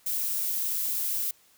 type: noise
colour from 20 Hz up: violet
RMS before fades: -29 dBFS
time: 0.06-1.31 s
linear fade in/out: 5 ms
effects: white hiss -61 dBFS RMS until 1.57 s